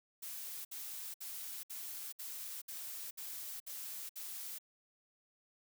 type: noise bursts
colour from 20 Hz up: blue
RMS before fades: -45 dBFS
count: 9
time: 0.22-4.586 s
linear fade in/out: 10 ms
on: 430 ms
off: 62 ms
effects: none